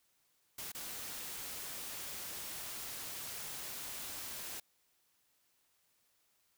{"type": "noise with dropouts", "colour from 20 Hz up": "white", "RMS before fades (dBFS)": -44, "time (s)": [0.58, 4.6], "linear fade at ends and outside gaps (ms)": 5, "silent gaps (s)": [0.719, 0.747], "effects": ["white hiss -75 dBFS RMS until 6.57 s"]}